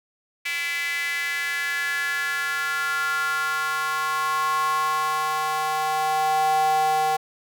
square tone with high-pass filter sweep, 154.9 Hz, D#3, 7 cents flat, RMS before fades -24 dBFS, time 0.45-7.17 s, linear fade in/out 10 ms, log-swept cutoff 2200 to 700 Hz, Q 5.6, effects none

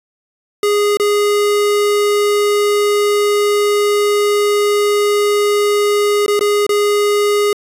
square tone with dropouts, 412.4 Hz, G#4, 12 cents flat, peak -12 dBFS, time 0.63-7.53 s, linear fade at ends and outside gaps 2 ms, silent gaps 0.971-0.998 / 6.263-6.28 / 6.393-6.409 / 6.666-6.692 s, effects resampled to 32000 Hz

